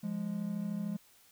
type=tone pair together; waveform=triangle; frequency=174.07 / 207.5 Hz; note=F3 / G#3; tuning=-5 / -1 cents; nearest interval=minor third; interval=304 cents; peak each=-36 / -33 dBFS; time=0.03-0.97 s; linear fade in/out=10 ms; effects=white hiss -63 dBFS RMS until 1.31 s